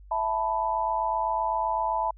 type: chord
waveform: sine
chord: E suspended fourth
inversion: none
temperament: equal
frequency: 659.3 / 880 / 987.8 Hz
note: E5 / A5 / B5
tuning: 0 / 0 / 0 cents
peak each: -31 / -27 / -28 dBFS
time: 0.11-2.11 s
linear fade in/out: 5 ms
effects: added 49 Hz sine -46 dBFS peak until 2.17 s